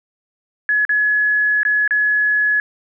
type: tone with dropouts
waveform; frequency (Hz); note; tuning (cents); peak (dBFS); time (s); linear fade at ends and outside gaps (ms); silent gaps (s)
sine; 1695; G#6; +35; -13; 0.69-2.6; 1; 0.851-0.893 / 1.632-1.651 / 1.877-1.908
effects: none